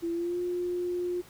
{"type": "tone with pitch glide", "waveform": "sine", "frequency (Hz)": [337.2, 355], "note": ["E4", "F4"], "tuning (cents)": [39, 28], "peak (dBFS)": -28, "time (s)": [0.02, 1.22], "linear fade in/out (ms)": 20, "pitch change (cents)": 89, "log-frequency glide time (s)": [0.12, 0.39], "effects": ["pink hiss -54 dBFS RMS until 1.29 s"]}